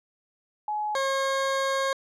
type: tone pair in turn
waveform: sine / 20% pulse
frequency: 845 / 540.4 Hz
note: G#5 / C#5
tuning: +30 / -44 cents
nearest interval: minor sixth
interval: 774 cents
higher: first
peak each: -26 / -19 dBFS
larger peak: second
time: 0.68-0.95 / 0.95-1.93 s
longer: second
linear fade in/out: 2 ms
effects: low-pass 7000 Hz 12 dB/octave